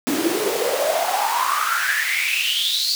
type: noise with high-pass filter sweep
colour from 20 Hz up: pink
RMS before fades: -21 dBFS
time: 0.07-2.95 s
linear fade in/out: 0 ms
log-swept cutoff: 270 to 4600 Hz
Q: 9.1
effects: none